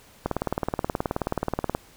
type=click train; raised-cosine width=1 ms; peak=-10 dBFS; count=29; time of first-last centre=0.26-1.749 s; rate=18.8 Hz; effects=pink hiss -53 dBFS RMS until 1.96 s